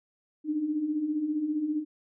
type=beating tone pair; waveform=sine; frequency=290 / 305 Hz; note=D4 / D#4; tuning=-22 / -34 cents; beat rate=15 Hz; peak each=-35 / -27 dBFS; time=0.44-1.85 s; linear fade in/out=50 ms; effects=none